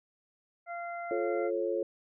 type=harmonic tone; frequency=690 Hz; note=F5; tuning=21 cents flat; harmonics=1 / 2 / 3; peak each=-37 / -43 / -45 dBFS; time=0.66-1.51 s; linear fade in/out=50 ms
type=chord; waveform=sine; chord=F augmented; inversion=none; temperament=just; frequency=349.2 / 436.5 / 545.7 Hz; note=F4 / A4 / C#5; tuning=0 / -14 / -27 cents; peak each=-33 dBFS; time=1.11-1.83 s; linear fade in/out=2 ms
effects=none